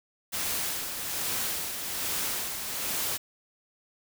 white noise with tremolo, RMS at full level -30 dBFS, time 0.32-3.18 s, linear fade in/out 20 ms, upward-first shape sine, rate 1.2 Hz, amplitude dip 45%, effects none

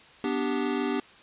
square chord, G major, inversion first, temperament equal, 246.9 / 293.7 / 392 Hz, B3 / D4 / G4, 0 / 0 / 0 cents, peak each -31 dBFS, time 0.24-1 s, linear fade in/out 2 ms, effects white hiss -52 dBFS RMS until 1.22 s + resampled to 8000 Hz

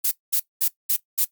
violet noise bursts, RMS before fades -20 dBFS, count 5, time 0.04-1.25 s, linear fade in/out 10 ms, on 74 ms, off 210 ms, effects noise-tail reverb RT60 0.1 s tail -17 dB re dry + Opus 48 kbps

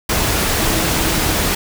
sine tone in noise, 320.4 Hz, E4, 49 cents flat, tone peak -26 dBFS, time 0.61-1.39 s, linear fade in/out 5 ms, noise pink, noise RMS -17 dBFS, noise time 0.09-1.55 s, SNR -12 dB, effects none

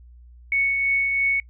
sine tone with tremolo, 2217 Hz, C#7, in tune, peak -17 dBFS, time 0.52-1.4 s, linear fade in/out 2 ms, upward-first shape triangle, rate 3 Hz, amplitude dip 35%, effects noise-tail reverb RT60 0.1 s tail -24 dB re dry + added 60 Hz sine -44 dBFS peak until 1.49 s

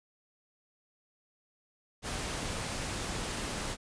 pink noise, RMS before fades -36 dBFS, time 2.02-3.77 s, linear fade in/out 50 ms, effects resampled to 22050 Hz

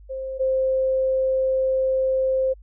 sine tone pair in turn, 528 / 525 Hz, C5 / C5, +16 / +6 cents, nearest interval unison, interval 10 cents, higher first, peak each -27 / -18 dBFS, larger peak second, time 0.09-0.39 / 0.39-2.54 s, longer second, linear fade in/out 20 ms, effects added 50 Hz sine -43 dBFS peak until 2.62 s

